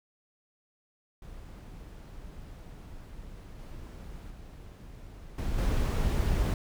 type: noise with level steps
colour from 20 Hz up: brown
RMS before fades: -45 / -43 / -46 / -32 / -27 dBFS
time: 1.22-6.54 s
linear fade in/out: 2 ms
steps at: 3.59 / 4.3 / 5.38 / 5.58 s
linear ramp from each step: 5 ms
effects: none